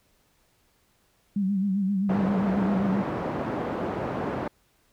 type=tone with vibrato; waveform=sine; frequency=195.6 Hz; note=G3; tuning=4 cents flat; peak=-22 dBFS; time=1.36-3.02 s; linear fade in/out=5 ms; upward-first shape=sine; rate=7.6 Hz; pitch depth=78 cents each way
type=band-pass noise; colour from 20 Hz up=pink; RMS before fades=-30 dBFS; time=2.09-4.48 s; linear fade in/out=5 ms; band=160 to 970 Hz; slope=12 dB/octave
effects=pink hiss -66 dBFS RMS until 4.92 s